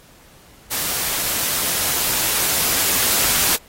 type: noise with level ramp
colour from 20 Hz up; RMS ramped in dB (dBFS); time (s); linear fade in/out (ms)
white; -23 to -17; 0.7-3.57; 20
effects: pink hiss -49 dBFS RMS until 3.68 s + AAC 48 kbps